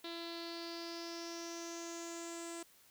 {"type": "tone with low-pass filter sweep", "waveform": "sawtooth", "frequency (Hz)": 337, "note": "E4", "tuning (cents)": 38, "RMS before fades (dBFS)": -45, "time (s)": [0.04, 2.63], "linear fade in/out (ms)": 5, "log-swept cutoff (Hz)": [3900, 8100], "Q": 6.2, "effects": ["white hiss -65 dBFS RMS until 2.9 s"]}